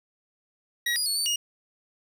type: tone with pitch steps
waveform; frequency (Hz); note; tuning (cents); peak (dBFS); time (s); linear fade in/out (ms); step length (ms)
25% pulse; 1907 / 4880 / 4403 / 4540 / 2864; A#6 / D#8 / C#8 / C#8 / F7; +39 / -34 / -13 / +41 / +43; -20; 0.86-1.36; 5; 100
effects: none